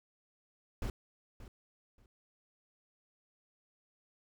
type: noise with echo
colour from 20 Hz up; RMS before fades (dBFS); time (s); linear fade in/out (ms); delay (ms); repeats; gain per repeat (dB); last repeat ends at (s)
brown; -36; 0.82-0.9; 2; 580; 2; -14; 2.06
effects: none